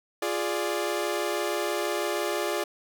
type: chord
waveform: sawtooth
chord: D diminished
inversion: first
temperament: equal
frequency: 349.2 / 415.3 / 587.3 Hz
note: F4 / Ab4 / D5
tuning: 0 / 0 / 0 cents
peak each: -27 dBFS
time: 0.22-2.64 s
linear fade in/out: 5 ms
effects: none